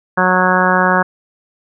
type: harmonic tone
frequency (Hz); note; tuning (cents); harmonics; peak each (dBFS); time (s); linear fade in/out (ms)
183.6; F#3; -13; 1 / 2 / 3 / 4 / 5 / 6 / 7 / 8 / 9; -18 / -22 / -19 / -20 / -18 / -18 / -21 / -18 / -18; 0.17-1.03; 10
effects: none